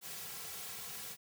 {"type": "noise with comb filter", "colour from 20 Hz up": "white", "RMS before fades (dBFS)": -45, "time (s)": [0.01, 1.17], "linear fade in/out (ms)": 50, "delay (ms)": 3.3, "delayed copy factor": -0.8, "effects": []}